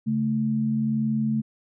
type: tone pair together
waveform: sine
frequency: 138.59 / 220 Hz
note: C#3 / A3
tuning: 0 / 0 cents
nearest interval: minor sixth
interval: 800 cents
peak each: -28 / -22 dBFS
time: 0.06-1.42 s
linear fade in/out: 20 ms
effects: none